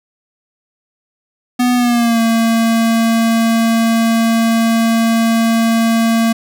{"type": "tone with pitch glide", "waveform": "square", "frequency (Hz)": [246.9, 227.7], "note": ["B3", "A#3"], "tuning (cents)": [0, -40], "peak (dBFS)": -11, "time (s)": [1.59, 6.33], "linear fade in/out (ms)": 10, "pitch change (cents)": -140, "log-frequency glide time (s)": [1.75, 2.2], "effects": []}